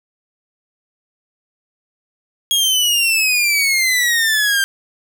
sawtooth exponential sweep, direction down, 3302 to 1574 Hz, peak -10 dBFS, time 2.51-4.64 s, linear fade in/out 0 ms, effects none

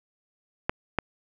clicks, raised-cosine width 0.5 ms, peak -8 dBFS, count 2, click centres 0.695 / 0.987 s, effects none

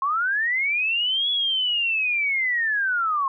sine linear two-way sweep, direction up then down, 1058 to 3400 to 1058 Hz, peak -20 dBFS, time 0.02-3.28 s, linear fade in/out 2 ms, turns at 1.3 s, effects none

